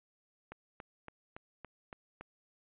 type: click train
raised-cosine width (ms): 0.5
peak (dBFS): -30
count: 7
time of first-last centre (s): 0.52-2.21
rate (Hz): 3.55
effects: resampled to 8000 Hz